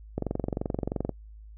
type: click train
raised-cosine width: 2 ms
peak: -15 dBFS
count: 22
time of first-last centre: 0.18-1.093 s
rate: 23 Hz
effects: noise-tail reverb RT60 0.1 s tail -25 dB re dry + added 53 Hz sine -44 dBFS peak until 1.57 s